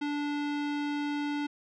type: tone with low-pass filter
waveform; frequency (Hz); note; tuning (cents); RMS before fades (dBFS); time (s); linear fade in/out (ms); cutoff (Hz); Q
square; 291.5; D4; -13; -32; 0.01-1.47; 10; 3500; 1.1
effects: none